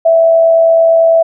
sine tone with amplitude modulation, 659.3 Hz, E5, in tune, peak -3 dBFS, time 0.05-1.23 s, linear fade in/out 10 ms, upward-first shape sine, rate 89 Hz, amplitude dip 35%, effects none

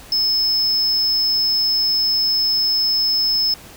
triangle tone, 5220 Hz, E8, 18 cents flat, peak -14 dBFS, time 0.12-3.54 s, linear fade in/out 2 ms, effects pink hiss -41 dBFS RMS until 3.76 s

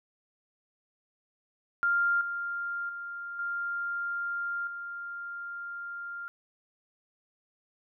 sine tone with level steps, 1396.9 Hz, F6, in tune, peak -23 / -31 / -36 / -30 / -36 dBFS, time 1.83-6.28 s, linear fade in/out 0 ms, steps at 2.21 / 2.89 / 3.39 / 4.67 s, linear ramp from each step 2 ms, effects none

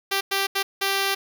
5% pulse tone bursts at uneven times, 392 Hz, G4, in tune, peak -10 dBFS, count 4, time 0.11-0.21 / 0.31-0.47 / 0.55-0.63 / 0.81-1.15 s, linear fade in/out 10 ms, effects none

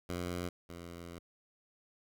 10% pulse tone pair in turn, 88.3 / 85.89 Hz, F2 / F2, +20 / -28 cents, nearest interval unison, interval 48 cents, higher first, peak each -28 / -37 dBFS, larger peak first, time 0.09-0.49 / 0.69-1.19 s, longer second, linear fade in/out 5 ms, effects none

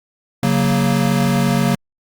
square chord, F# major, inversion second, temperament equal, 138.59 / 185 / 233.1 Hz, C#3 / F#3 / A#3, 0 / 0 / 0 cents, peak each -19 dBFS, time 0.43-1.75 s, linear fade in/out 2 ms, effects Opus 48 kbps

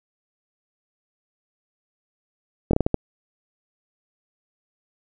slowing click train, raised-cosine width 2 ms, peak -5 dBFS, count 6, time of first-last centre 2.71-2.943 s, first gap 23 ms, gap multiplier 1.36, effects none

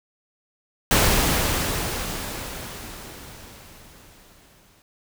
pink noise with exponential decay, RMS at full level -17 dBFS, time 0.91-4.82 s, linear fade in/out 1 ms, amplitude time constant 850 ms, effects none

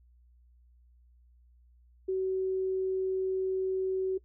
sine tone, 377.7 Hz, F#4, 36 cents sharp, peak -27 dBFS, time 2.08-4.18 s, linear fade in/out 10 ms, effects noise-tail reverb RT60 0.1 s tail -19 dB re dry + added 60 Hz sine -58 dBFS peak until 4.24 s

